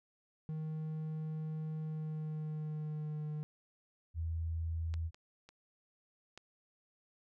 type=tone with pitch glide; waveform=triangle; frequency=156.5 to 151.69 Hz; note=D#3 to D#3; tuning=+10 to -44 cents; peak=-35 dBFS; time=0.49-3.43 s; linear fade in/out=0 ms; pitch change=-54 cents; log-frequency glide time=1.8-3.27 s
type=tone; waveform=sine; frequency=82 Hz; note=E2; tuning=9 cents flat; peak=-34 dBFS; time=4.14-5.11 s; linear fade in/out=50 ms
type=clicks; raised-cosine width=0.2 ms; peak=-31 / -38 / -38 / -32 dBFS; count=4; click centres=4.94 / 5.145 / 5.49 / 6.376 s
effects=none